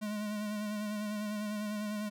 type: tone with vibrato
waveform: square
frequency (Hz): 210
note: G#3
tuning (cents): +19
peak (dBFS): -35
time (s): 0.01-2.1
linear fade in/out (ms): 20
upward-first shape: sine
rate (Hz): 10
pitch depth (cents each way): 33
effects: none